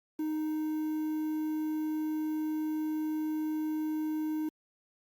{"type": "tone with quantisation", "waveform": "triangle", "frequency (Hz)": 309.9, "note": "D#4", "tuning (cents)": -7, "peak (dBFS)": -28, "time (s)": [0.19, 4.49], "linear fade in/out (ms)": 5, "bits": 9, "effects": ["Opus 48 kbps"]}